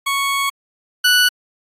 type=tone pair in turn; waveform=20% pulse; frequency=1108.7 / 1479.9 Hz; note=C#6 / F#6; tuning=0 / 0 cents; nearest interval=perfect fourth; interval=500 cents; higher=second; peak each=-12 / -6 dBFS; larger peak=second; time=0.06-0.5 / 1.04-1.29 s; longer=first; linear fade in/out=10 ms; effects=AAC 48 kbps